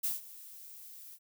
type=noise with ADSR envelope; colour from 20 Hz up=violet; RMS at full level=-31 dBFS; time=0.03-1.19 s; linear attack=15 ms; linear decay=160 ms; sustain=-19 dB; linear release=57 ms; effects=none